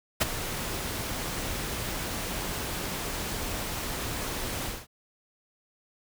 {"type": "noise with ADSR envelope", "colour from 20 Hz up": "pink", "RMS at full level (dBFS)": -21, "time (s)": [0.2, 4.87], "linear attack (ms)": 19, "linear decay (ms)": 19, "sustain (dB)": -12, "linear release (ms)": 210, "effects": []}